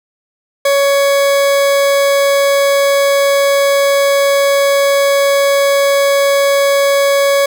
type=tone; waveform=40% pulse; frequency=559 Hz; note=C#5; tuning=14 cents sharp; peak=-8 dBFS; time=0.65-7.46 s; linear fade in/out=5 ms; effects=none